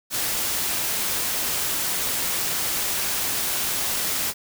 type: noise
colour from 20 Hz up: white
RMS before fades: -25 dBFS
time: 0.1-4.34 s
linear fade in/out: 50 ms
effects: none